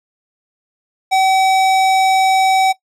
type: tone with hard clipping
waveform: sine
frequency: 763 Hz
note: G5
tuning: 47 cents flat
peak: -12 dBFS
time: 1.11-2.73 s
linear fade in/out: 20 ms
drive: 17 dB
effects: noise-tail reverb RT60 0.1 s tail -18 dB re dry